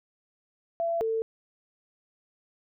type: tone pair in turn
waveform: sine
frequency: 673 / 447.6 Hz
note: E5 / A4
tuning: +36 / +30 cents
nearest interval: perfect fifth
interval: 706 cents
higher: first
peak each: -25 dBFS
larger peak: neither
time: 0.8-1.01 / 1.01-1.22 s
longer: neither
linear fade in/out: 0 ms
effects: none